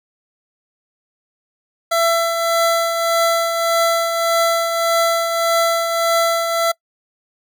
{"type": "tone with tremolo", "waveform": "25% pulse", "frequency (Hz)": 670, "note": "E5", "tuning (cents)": 28, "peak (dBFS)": -9, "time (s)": [1.91, 6.72], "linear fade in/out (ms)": 10, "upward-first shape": "triangle", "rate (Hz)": 1.7, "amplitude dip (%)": 50, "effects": ["noise-tail reverb RT60 0.1 s tail -24 dB re dry"]}